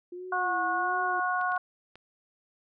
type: tone with vibrato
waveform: sine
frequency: 350 Hz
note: F4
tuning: 4 cents sharp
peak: -37 dBFS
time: 0.12-1.2 s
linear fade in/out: 5 ms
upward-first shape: sine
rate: 1.4 Hz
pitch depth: 94 cents each way
type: harmonic tone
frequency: 364.1 Hz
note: F#4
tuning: 28 cents flat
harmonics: 2 / 3 / 4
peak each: -30 / -30 / -30 dBFS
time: 0.32-1.58 s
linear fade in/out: 5 ms
type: clicks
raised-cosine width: 0.3 ms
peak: -33 dBFS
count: 4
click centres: 1.413 / 1.52 / 1.564 / 1.956 s
effects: none